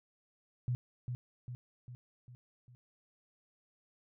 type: tone with echo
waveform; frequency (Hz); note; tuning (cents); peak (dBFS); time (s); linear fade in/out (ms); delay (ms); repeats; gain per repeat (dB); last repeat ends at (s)
sine; 123.47; B2; 0; -30; 0.68-0.75; 0; 400; 5; -5; 2.75
effects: none